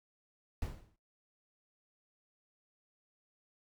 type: noise with exponential decay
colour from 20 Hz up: brown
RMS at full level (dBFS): -35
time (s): 0.62-0.96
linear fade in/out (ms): 1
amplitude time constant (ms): 73
effects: noise-tail reverb RT60 0.2 s tail -18 dB re dry